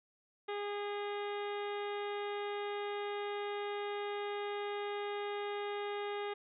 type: harmonic tone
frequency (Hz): 409.6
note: G#4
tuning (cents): -24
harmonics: 1 / 2 / 3 / 4 / 5 / 6 / 7 / 8 / 9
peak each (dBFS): -38 / -43 / -47 / -51 / -49 / -55 / -55 / -55 / -55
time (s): 0.48-6.34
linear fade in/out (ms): 10
effects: none